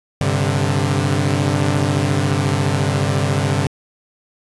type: chord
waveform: sawtooth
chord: G suspended fourth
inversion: none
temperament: equal with one note detuned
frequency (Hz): 98 / 132.64 / 146.83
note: G2 / C3 / D3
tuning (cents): 0 / +24 / 0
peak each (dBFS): -16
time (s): 0.21-3.67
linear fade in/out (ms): 0
effects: resampled to 24000 Hz + 8-bit